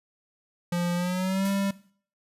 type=tone with pitch glide; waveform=square; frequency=174.61 to 197.13 Hz; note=F3 to G3; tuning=0 to +10 cents; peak=-25 dBFS; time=0.72-1.71 s; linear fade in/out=5 ms; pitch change=+210 cents; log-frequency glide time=0.95-1.49 s
type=noise with exponential decay; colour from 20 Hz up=white; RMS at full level=-38 dBFS; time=1.45-1.9 s; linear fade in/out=2 ms; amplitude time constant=96 ms
effects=noise-tail reverb RT60 0.5 s tail -19 dB re dry + resampled to 32000 Hz